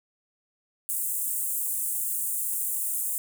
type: high-pass noise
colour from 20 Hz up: pink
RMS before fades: -29 dBFS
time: 0.89-3.18 s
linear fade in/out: 0 ms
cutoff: 8000 Hz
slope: 48 dB/octave
effects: none